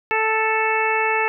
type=harmonic tone; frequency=440 Hz; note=A4; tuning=in tune; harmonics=1 / 2 / 3 / 4 / 5 / 6; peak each=-24 / -22 / -27 / -25 / -25 / -25 dBFS; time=0.11-1.28 s; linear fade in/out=0 ms; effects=none